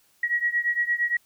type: beating tone pair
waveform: sine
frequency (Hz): 1908 / 1916.7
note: A#6 / A#6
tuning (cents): +40 / +48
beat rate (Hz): 8.7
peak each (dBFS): -24 / -26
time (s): 0.23-1.17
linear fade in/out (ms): 5
effects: white hiss -63 dBFS RMS until 1.25 s